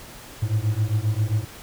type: beating tone pair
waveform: triangle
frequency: 103.83 / 111.33 Hz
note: G#2 / A2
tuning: 0 / +21 cents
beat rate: 7.5 Hz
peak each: -21 dBFS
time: 0.42-1.45 s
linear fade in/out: 10 ms
effects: pink hiss -42 dBFS RMS until 1.62 s